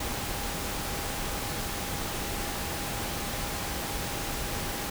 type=tone in noise; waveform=sine; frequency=810 Hz; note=G#5; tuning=43 cents flat; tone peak=-43 dBFS; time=0-4.9 s; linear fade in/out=5 ms; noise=pink; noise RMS=-33 dBFS; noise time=0-4.9 s; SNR=-13 dB; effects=none